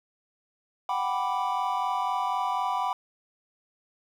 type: chord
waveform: triangle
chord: G major seventh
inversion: third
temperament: equal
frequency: 740 / 784 / 987.8 / 1174.7 Hz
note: F#5 / G5 / B5 / D6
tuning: 0 / 0 / 0 / 0 cents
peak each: -30 / -30 / -27 / -31 dBFS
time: 0.89-2.93 s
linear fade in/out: 2 ms
effects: 10-bit